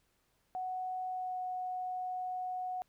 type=tone with pitch glide; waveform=sine; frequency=741 to 735.5 Hz; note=F#5 to F#5; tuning=+2 to -11 cents; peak=-35 dBFS; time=0.55-2.82 s; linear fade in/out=0 ms; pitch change=-13 cents; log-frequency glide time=1.08-1.4 s; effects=pink hiss -75 dBFS RMS until 2.88 s